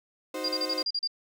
35% pulse chord, C diminished, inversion first, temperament equal, 311.1 / 370 / 523.3 Hz, Eb4 / Gb4 / C5, 0 / 0 / 0 cents, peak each -35 / -38 / -33 dBFS, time 0.34-0.83 s, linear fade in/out 5 ms
sine tone bursts, 4800 Hz, D8, 37 cents sharp, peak -26 dBFS, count 8, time 0.44-1.075 s, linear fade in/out 5 ms, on 47 ms, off 37 ms
effects none

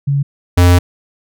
sine / square tone pair in turn, 140.5 / 88.51 Hz, C#3 / F2, +24 / +24 cents, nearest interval minor sixth, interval 800 cents, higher first, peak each -11 / -6 dBFS, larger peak second, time 0.07-0.23 / 0.57-0.79 s, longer second, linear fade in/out 10 ms, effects none

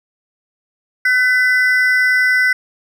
triangle ring-modulated tone, 1755 Hz, A6, 5 cents flat, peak -6 dBFS, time 1.05-2.53 s, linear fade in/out 5 ms, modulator 246 Hz, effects none

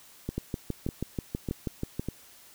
two click trains, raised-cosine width 3 ms, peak -18 / -17 dBFS, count 4 / 11, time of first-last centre 0.29-2.086 / 0.38-1.996 s, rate 1.67 / 6.19 Hz, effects white hiss -54 dBFS RMS until 2.54 s

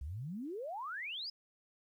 sine exponential sweep, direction up, 63 to 5210 Hz, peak -39 dBFS, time 0.01-1.3 s, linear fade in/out 5 ms, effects 12-bit

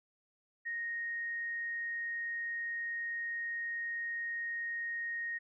sine tone, 1864.7 Hz, A#6, in tune, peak -35 dBFS, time 0.65-5.39 s, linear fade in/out 20 ms, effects none

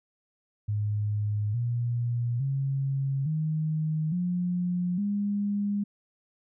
sine tone with pitch steps, 104.7 / 119.58 / 136.57 / 155.97 / 178.13 / 203.4 Hz, G#2 / A#2 / C#3 / D#3 / F3 / G#3, +15 / +45 / -25 / +5 / +35 / -36 cents, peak -25 dBFS, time 0.68-5.84 s, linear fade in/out 10 ms, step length 860 ms, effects none

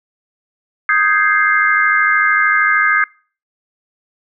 sine chord, Ab major seventh, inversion second, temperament equal, 1244.5 / 1568 / 1661.2 / 2093 Hz, Eb6 / G6 / Ab6 / C7, 0 / 0 / 0 / 0 cents, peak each -16 dBFS, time 0.89-3.04 s, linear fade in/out 2 ms, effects noise-tail reverb RT60 0.4 s tail -24 dB re dry

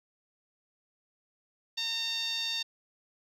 10% pulse tone with band-pass filter, 913 Hz, A#5, 36 cents flat, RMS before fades -33 dBFS, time 1.77-2.63 s, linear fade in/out 10 ms, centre 4000 Hz, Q 2.8, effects none

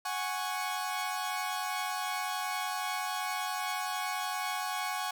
sawtooth chord, F# suspended second, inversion none, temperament equal, 740 / 830.6 / 1108.7 Hz, F#5 / G#5 / C#6, 0 / 0 / 0 cents, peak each -33 dBFS, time 0.05-5.11 s, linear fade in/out 5 ms, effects none

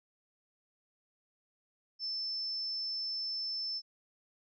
sine tone, 5290 Hz, E8, 5 cents sharp, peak -34 dBFS, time 1.99-3.82 s, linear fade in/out 50 ms, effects none

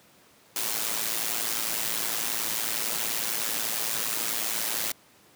white noise with amplitude modulation, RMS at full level -26 dBFS, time 0.56-4.92 s, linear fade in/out 2 ms, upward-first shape sine, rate 111 Hz, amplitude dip 70%, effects pink hiss -57 dBFS RMS until 5.35 s + high-pass 150 Hz 12 dB/octave

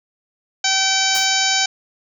harmonic tone, 770 Hz, G5, 31 cents flat, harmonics 1 / 2 / 3 / 4 / 5 / 6 / 7 / 8 / 9, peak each -24 / -24 / -24 / -24 / -24 / -24 / -24 / -24 / -24 dBFS, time 0.64-1.66 s, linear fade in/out 5 ms
white noise with exponential decay, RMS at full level -25 dBFS, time 1.15-1.34 s, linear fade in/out 1 ms, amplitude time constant 41 ms
effects none

